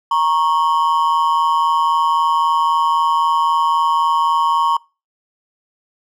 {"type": "ring-modulated tone", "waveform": "triangle", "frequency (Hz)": 1018, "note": "C6", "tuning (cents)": -48, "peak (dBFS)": -8, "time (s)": [0.11, 4.77], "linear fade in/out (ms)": 5, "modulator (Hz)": 81.9, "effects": ["noise-tail reverb RT60 0.3 s tail -25 dB re dry"]}